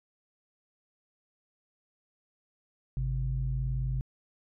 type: tone pair together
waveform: sine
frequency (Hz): 51.91 / 130.81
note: G#1 / C3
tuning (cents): 0 / 0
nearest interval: octave + major third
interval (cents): 1600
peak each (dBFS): -30 / -30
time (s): 2.97-4.01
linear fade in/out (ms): 0
effects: tanh soft clip ceiling -20 dBFS